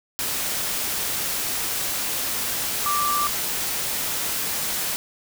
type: tone in noise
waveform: sine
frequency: 1174.7 Hz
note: D6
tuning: in tune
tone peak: -21 dBFS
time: 2.86-3.27 s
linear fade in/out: 0 ms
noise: white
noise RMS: -26 dBFS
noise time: 0.19-4.96 s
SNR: +2 dB
effects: none